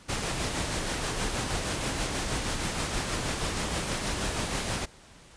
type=noise with tremolo; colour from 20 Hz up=pink; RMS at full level=-29 dBFS; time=0.08-4.86 s; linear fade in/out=20 ms; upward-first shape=sine; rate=6.3 Hz; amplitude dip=35%; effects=pink hiss -53 dBFS RMS until 5.36 s + resampled to 22050 Hz